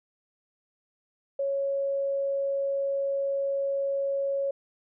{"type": "tone", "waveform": "sine", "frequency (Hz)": 553, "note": "C#5", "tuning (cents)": -4, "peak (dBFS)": -25, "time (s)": [1.39, 4.51], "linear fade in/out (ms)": 5, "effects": []}